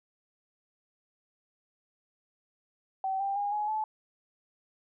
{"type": "tone with pitch steps", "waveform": "sine", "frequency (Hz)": [767, 790.4, 814.5, 839.3, 864.9], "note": ["G5", "G5", "G#5", "G#5", "A5"], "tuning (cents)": [-38, 14, -34, 18, -30], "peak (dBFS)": -28, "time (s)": [3.04, 3.84], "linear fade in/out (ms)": 2, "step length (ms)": 160, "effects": []}